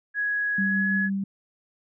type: tone with pitch glide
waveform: sine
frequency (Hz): 1668 to 1690.3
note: G#6 to G#6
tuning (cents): +7 to +30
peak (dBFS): -23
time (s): 0.14-1.1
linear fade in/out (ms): 50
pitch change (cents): +23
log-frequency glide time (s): 0.59-0.86
type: tone with tremolo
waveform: sine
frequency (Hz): 196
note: G3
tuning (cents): 0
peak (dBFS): -23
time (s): 0.58-1.24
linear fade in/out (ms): 5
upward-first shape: triangle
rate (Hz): 6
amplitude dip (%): 25
effects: none